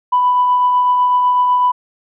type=tone with tremolo; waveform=sine; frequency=992 Hz; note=B5; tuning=7 cents sharp; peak=-8 dBFS; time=0.12-1.72 s; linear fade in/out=10 ms; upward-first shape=triangle; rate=8 Hz; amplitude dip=30%; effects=tanh soft clip ceiling -5 dBFS